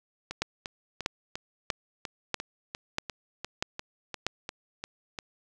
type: two click trains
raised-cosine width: 0.2 ms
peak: -10 / -18 dBFS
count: 7 / 15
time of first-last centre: 0.42-4.266 / 0.31-5.188 s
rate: 1.56 / 2.87 Hz
effects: none